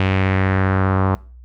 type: tone with low-pass filter sweep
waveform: sawtooth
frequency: 95.1 Hz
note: F#2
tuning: 48 cents sharp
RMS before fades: -17 dBFS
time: 0-1.15 s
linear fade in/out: 0 ms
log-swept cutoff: 2700 to 1100 Hz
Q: 2.5
effects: noise-tail reverb RT60 0.4 s tail -24 dB re dry + added 61 Hz sine -38 dBFS peak until 1.44 s